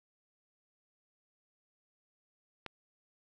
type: click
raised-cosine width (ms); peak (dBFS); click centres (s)
0.3; -24; 2.663
effects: none